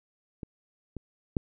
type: clicks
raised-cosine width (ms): 3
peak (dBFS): -24 / -24 / -13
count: 3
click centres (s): 0.432 / 0.967 / 1.368
effects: none